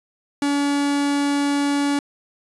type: tone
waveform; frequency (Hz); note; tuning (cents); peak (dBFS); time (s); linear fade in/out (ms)
45% pulse; 285; C#4; +48; -18; 0.42-1.99; 2
effects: resampled to 24000 Hz